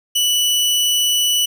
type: tone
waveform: sawtooth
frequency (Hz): 2962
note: F#7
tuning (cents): +1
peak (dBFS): -11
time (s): 0.15-1.46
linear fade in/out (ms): 10
effects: none